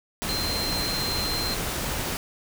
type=tone in noise; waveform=sine; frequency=4136 Hz; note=C8; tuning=21 cents flat; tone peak=-28 dBFS; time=0.29-1.54 s; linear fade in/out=0 ms; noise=pink; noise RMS=-29 dBFS; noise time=0.22-2.17 s; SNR=-2 dB; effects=none